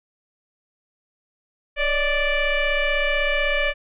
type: tone with frequency modulation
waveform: sine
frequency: 1162 Hz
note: D6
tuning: 19 cents flat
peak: -18 dBFS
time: 1.76-3.74 s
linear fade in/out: 50 ms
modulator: 590 Hz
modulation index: 2.7
effects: resampled to 8000 Hz